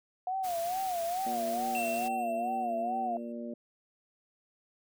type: tone with vibrato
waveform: sine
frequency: 719 Hz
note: F#5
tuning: 50 cents flat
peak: -30 dBFS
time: 0.27-3.17 s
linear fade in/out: 2 ms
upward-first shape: sine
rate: 2.3 Hz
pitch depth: 120 cents each way
type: noise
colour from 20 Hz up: white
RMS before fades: -44 dBFS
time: 0.43-2.09 s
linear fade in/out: 20 ms
type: harmonic tone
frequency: 117.9 Hz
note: A#2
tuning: 20 cents sharp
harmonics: 2 / 3 / 4 / 5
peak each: -38 / -45 / -48 / -43 dBFS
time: 1.26-3.54 s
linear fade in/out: 5 ms
type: tone with exponential decay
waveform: square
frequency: 2702 Hz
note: E7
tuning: 42 cents sharp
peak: -34 dBFS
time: 1.75-3.32 s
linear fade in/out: 1 ms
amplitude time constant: 340 ms
effects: none